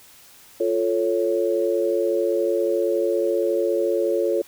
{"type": "chord", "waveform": "sine", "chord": "F augmented", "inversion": "none", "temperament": "equal", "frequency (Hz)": [349.2, 440, 554.4], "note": ["F4", "A4", "C#5"], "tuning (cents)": [0, 0, 0], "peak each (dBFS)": -23, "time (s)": [0.6, 4.42], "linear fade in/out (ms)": 5, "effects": ["white hiss -49 dBFS RMS until 4.47 s"]}